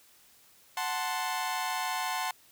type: chord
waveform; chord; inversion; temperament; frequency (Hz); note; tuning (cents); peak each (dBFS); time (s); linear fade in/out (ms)
sawtooth; F# diminished; none; equal; 740 / 880 / 1046.5; F#5 / A5 / C6; 0 / 0 / 0; -31; 0.77-2.31; 2
effects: white hiss -60 dBFS RMS until 2.51 s